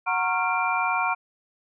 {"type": "tone cluster", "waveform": "sine", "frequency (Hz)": [737, 927, 1090, 1384, 2372], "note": ["F#5", "A#5", "C#6", "F6", "D7"], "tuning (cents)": [-7, -10, -29, -16, 17], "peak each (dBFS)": -28, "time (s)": [0.06, 1.15], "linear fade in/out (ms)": 20, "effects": []}